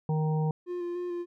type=harmonic tone; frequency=155.56 Hz; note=D#3; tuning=in tune; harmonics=1 / 3 / 5 / 6; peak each=-25 / -35 / -39 / -41 dBFS; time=0.09-0.51 s; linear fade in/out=2 ms
type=tone with vibrato; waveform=triangle; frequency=351.8 Hz; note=F4; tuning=13 cents sharp; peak=-29 dBFS; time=0.66-1.26 s; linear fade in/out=50 ms; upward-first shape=square; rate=3.4 Hz; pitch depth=16 cents each way
effects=none